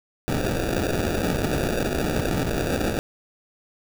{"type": "noise with sample-and-hold", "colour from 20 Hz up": "white", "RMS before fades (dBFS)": -24, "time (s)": [0.28, 2.99], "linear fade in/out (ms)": 0, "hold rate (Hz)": 1050, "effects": []}